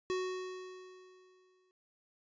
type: tone with exponential decay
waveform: square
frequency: 370 Hz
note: F#4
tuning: in tune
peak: -32 dBFS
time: 0.1-1.71 s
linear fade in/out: 0 ms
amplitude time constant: 350 ms
effects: resampled to 16000 Hz